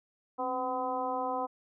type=harmonic tone with a mistuned harmonic; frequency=253.7 Hz; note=B3; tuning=47 cents sharp; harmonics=1 / 2 / 3 / 4 / 5; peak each=-40 / -36 / -34 / -35 / -42 dBFS; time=0.38-1.47 s; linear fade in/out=20 ms; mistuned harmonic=1; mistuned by=+86 cents; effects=none